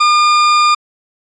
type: tone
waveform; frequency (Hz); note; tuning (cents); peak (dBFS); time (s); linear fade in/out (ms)
40% pulse; 1208; D6; +48; -7; 0-0.75; 10
effects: resampled to 16000 Hz